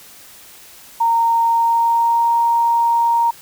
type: tone with pitch glide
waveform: sine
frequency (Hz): 923 to 932.6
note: A#5 to A#5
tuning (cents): -17 to +1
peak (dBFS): -12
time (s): 1-3.31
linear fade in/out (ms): 10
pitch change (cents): +18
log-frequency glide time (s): 1.44-2.31
effects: white hiss -42 dBFS RMS until 3.41 s